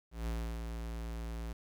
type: tone with ADSR envelope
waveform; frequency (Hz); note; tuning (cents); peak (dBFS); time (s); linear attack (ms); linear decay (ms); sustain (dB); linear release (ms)
square; 56.8; A#1; -44; -34; 0.11-1.53; 160; 320; -5; 6
effects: 11-bit